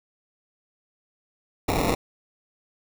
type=noise with sample-and-hold; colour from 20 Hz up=white; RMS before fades=-23 dBFS; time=1.68-1.95 s; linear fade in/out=10 ms; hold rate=1575 Hz; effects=none